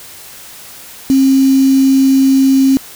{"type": "tone with quantisation", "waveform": "sine", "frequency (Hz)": 268.2, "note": "C4", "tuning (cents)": 43, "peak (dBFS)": -6, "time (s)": [1.1, 2.77], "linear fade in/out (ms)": 0, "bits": 4, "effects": ["white hiss -34 dBFS RMS until 2.95 s"]}